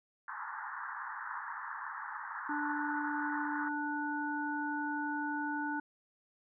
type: band-pass noise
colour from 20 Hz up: pink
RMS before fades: -42 dBFS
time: 0.28-3.69 s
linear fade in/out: 2 ms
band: 850 to 1800 Hz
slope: 96 dB/octave
type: harmonic tone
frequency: 294.7 Hz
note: D4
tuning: 6 cents sharp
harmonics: 1 / 3 / 5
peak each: -37 / -38 / -38 dBFS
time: 2.49-5.8 s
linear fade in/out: 5 ms
effects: none